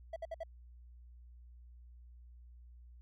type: tone bursts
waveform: triangle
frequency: 657 Hz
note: E5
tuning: 6 cents flat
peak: -36 dBFS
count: 4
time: 0.13-0.435 s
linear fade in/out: 5 ms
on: 32 ms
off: 59 ms
effects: added 60 Hz sine -53 dBFS peak until 3.01 s

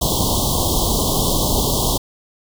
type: band-stop noise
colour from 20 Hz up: pink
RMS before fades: -18 dBFS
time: 0.01-1.98 s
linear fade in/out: 10 ms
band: 1100 to 3100 Hz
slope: 96 dB/octave
effects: none

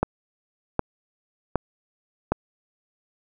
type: click train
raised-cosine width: 1 ms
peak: -6 dBFS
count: 4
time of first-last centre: 0.03-2.32 s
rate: 1.31 Hz
effects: none

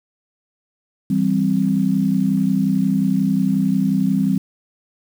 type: chord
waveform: sine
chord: C major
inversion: first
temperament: equal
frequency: 164.81 / 196 / 261.6 Hz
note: E3 / G3 / C4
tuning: 0 / 0 / 0 cents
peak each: -22 / -17 / -20 dBFS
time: 1.1-4.38 s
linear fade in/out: 5 ms
effects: 7-bit

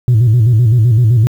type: tone with vibrato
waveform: sine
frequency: 115.7 Hz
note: A#2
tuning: 13 cents flat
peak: -4 dBFS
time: 0.08-1.27 s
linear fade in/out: 0 ms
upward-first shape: square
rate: 7.8 Hz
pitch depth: 110 cents each way
effects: tanh soft clip ceiling -4 dBFS + 7-bit

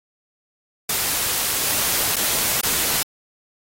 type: noise with dropouts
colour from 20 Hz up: white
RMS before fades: -21 dBFS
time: 0.89-3.03 s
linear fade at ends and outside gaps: 5 ms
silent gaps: 2.16-2.164 / 2.613-2.631 s
effects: AAC 48 kbps

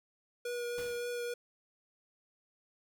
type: tone with vibrato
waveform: square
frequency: 481.7 Hz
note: B4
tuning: 43 cents flat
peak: -36 dBFS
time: 0.45-1.34 s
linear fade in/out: 5 ms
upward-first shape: triangle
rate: 3.5 Hz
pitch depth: 14 cents each way
type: noise with exponential decay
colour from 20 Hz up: pink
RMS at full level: -46 dBFS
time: 0.78-1.22 s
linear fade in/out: 1 ms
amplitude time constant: 94 ms
effects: none

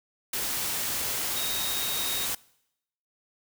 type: tone in noise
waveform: sine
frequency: 3748 Hz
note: A#7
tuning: 9 cents sharp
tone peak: -33 dBFS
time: 1.36-2.26 s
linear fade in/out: 5 ms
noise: white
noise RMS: -30 dBFS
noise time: 0.33-2.35 s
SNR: -6 dB
effects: noise-tail reverb RT60 0.8 s tail -23 dB re dry

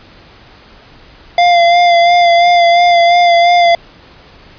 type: tone with vibrato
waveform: square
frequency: 694 Hz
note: F5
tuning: 11 cents flat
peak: -6 dBFS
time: 1.38-3.75 s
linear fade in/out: 2 ms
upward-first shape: sine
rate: 2.9 Hz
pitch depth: 26 cents each way
effects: pink hiss -40 dBFS RMS until 4.58 s + resampled to 11025 Hz

